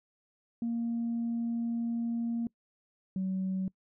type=tone pair in turn; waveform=sine; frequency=233.1 / 188.84 Hz; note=A#3 / F#3; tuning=0 / +36 cents; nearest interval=major third; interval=364 cents; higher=first; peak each=-28 dBFS; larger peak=neither; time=0.62-2.47 / 3.16-3.68 s; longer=first; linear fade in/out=2 ms; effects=noise-tail reverb RT60 0.1 s tail -25 dB re dry + tanh soft clip ceiling -26 dBFS

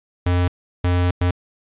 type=tone bursts at uneven times; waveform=square; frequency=88.9 Hz; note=F2; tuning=31 cents sharp; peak=-16 dBFS; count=3; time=0.26-0.48 / 0.84-1.11 / 1.21-1.31 s; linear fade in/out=5 ms; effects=resampled to 8000 Hz + 8-bit

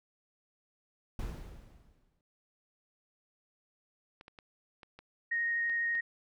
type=noise with exponential decay; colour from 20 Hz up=brown; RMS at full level=-36 dBFS; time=1.19-2.21 s; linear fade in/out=2 ms; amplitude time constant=220 ms
type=clicks; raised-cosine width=0.3 ms; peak=-34 dBFS; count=7; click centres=4.211 / 4.281 / 4.388 / 4.832 / 4.99 / 5.697 / 5.952 s
type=tone with vibrato; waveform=sine; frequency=1864.7 Hz; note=A#6; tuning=in tune; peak=-29 dBFS; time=5.31-6.01 s; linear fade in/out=10 ms; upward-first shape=triangle; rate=12 Hz; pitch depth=9 cents each way
effects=none

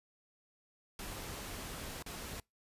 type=noise with dropouts; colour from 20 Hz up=pink; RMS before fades=-44 dBFS; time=0.99-2.4 s; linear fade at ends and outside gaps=2 ms; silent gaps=2.025-2.062 s; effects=noise-tail reverb RT60 0.2 s tail -26 dB re dry + resampled to 32000 Hz

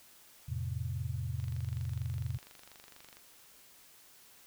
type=chord; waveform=sine; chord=F major; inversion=none; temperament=equal with one note detuned; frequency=85.86 / 110 / 130.81 Hz; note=F2 / A2 / C3; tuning=-29 / 0 / 0 cents; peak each=-38 dBFS; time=0.48-2.38 s; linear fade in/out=10 ms
type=click train; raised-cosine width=0.2 ms; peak=-35 dBFS; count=44; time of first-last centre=1.4-3.17 s; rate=24.3 Hz
effects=white hiss -59 dBFS RMS until 4.46 s

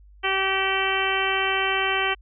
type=harmonic tone; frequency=385.4 Hz; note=G4; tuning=29 cents flat; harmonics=1 / 2 / 3 / 4 / 5 / 6 / 7 / 8; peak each=-29 / -29 / -29 / -29 / -29 / -29 / -29 / -29 dBFS; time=0.23-2.15 s; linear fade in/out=20 ms; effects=added 50 Hz sine -47 dBFS peak until 2.21 s

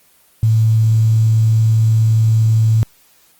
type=tone with quantisation; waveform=sine; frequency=111.2 Hz; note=A2; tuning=19 cents sharp; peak=-9 dBFS; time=0.43-2.83 s; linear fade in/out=0 ms; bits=6; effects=white hiss -52 dBFS RMS until 3.39 s + Opus 24 kbps

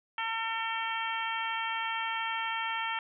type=harmonic tone; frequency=451.6 Hz; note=A4; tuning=45 cents sharp; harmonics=2 / 3 / 4 / 5 / 6 / 7; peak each=-35 / -37 / -38 / -39 / -40 / -40 dBFS; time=0.18-2.99 s; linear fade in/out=2 ms; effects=none

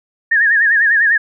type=tone with vibrato; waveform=sine; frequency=1739 Hz; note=A6; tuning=21 cents flat; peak=-9 dBFS; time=0.31-1.18 s; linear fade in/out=10 ms; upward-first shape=sine; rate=10 Hz; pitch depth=120 cents each way; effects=none

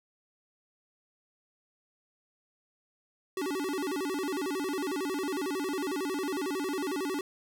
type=tone with vibrato; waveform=square; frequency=330 Hz; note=E4; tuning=2 cents sharp; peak=-31 dBFS; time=3.37-7.21 s; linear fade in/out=2 ms; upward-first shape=square; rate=11 Hz; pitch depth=240 cents each way; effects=none

